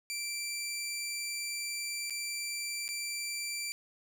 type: tone with dropouts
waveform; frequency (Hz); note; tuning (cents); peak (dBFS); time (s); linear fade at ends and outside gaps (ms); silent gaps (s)
15% pulse; 2346; D7; -2; -28; 0.1-3.72; 0; 2.098-2.106 / 2.88-2.889
effects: none